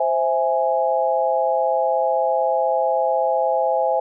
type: chord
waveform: sine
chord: C augmented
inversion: none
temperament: equal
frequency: 523.3 / 659.3 / 830.6 Hz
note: C5 / E5 / G#5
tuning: 0 / 0 / 0 cents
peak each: -21 dBFS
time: 0-4 s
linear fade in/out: 5 ms
effects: none